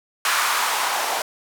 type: noise with band-pass filter sweep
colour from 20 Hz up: blue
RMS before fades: -22 dBFS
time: 0.25-1.22 s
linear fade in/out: 2 ms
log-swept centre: 1300 to 720 Hz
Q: 2.3
effects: none